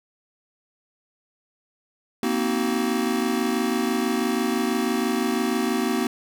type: chord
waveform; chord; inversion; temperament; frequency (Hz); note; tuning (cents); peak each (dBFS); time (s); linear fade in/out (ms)
square; C half-diminished seventh; third; just; 235.5 / 261.6 / 314 / 376.7; Bb3 / C4 / Eb4 / Gb4; +18 / 0 / +16 / +31; -26 / -28 / -30 / -28; 2.23-6.07; 2
effects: none